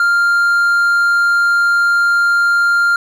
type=tone; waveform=triangle; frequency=1396.9 Hz; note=F6; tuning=in tune; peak=-8 dBFS; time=0-2.96 s; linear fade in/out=2 ms; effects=none